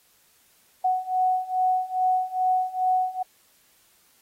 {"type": "beating tone pair", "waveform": "sine", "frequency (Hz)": [740, 742.4], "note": ["F#5", "F#5"], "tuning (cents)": [0, 6], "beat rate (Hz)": 2.4, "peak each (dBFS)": [-25, -23], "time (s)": [0.84, 3.23], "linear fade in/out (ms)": 10, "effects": ["white hiss -61 dBFS RMS until 4.21 s", "AAC 48 kbps"]}